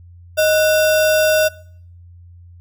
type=tone with sample-and-hold; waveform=sine; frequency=622.3 Hz; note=D#5; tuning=in tune; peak=-11 dBFS; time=0.37-1.49 s; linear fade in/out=20 ms; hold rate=2100 Hz; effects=noise-tail reverb RT60 0.6 s tail -22 dB re dry + added 87 Hz sine -39 dBFS peak until 2.6 s